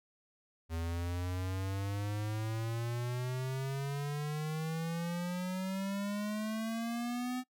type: exponential sweep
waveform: square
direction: up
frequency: 81.5 to 255.1 Hz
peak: -35 dBFS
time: 0.69-7.44 s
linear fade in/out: 50 ms
effects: noise-tail reverb RT60 0.1 s tail -22 dB re dry